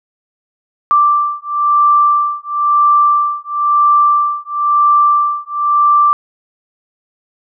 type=beating tone pair; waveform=sine; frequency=1174.7 / 1175.69 Hz; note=D6 / D6; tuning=0 / +2 cents; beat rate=0.99 Hz; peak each=-12 dBFS; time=0.91-6.13 s; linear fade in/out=0 ms; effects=none